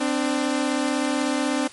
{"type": "tone pair together", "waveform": "sawtooth", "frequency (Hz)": [259.6, 295.8], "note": ["C4", "D4"], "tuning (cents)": [-13, 13], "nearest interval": "major second", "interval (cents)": 226, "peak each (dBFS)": -20, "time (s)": [0, 1.68], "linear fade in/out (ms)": 10, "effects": ["white hiss -44 dBFS RMS until 1.72 s", "MP3 48 kbps"]}